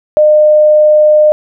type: tone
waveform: sine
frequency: 607 Hz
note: D#5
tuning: 43 cents flat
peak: -3 dBFS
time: 0.17-1.32 s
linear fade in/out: 0 ms
effects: none